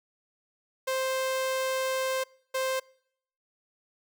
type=tone bursts at uneven times; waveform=sawtooth; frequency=524 Hz; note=C5; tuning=2 cents sharp; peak=-23 dBFS; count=2; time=0.87-2.24 / 2.54-2.8 s; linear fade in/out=10 ms; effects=noise-tail reverb RT60 0.7 s tail -26 dB re dry